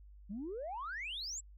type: exponential sweep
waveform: sine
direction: up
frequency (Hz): 185 to 7902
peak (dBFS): -38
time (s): 0.29-1.41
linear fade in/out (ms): 20
effects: tanh soft clip ceiling -35 dBFS + added 50 Hz sine -53 dBFS peak until 1.57 s